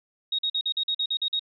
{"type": "tone bursts", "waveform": "sine", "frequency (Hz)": 3760, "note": "A#7", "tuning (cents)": 14, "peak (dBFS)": -23, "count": 10, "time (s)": [0.32, 1.395], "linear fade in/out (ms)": 5, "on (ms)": 67, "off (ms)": 45, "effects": []}